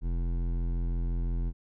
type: tone with hard clipping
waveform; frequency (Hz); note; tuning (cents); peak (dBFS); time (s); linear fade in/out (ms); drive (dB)
triangle; 42.89; F1; -31; -29; 0.01-1.53; 50; 17
effects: none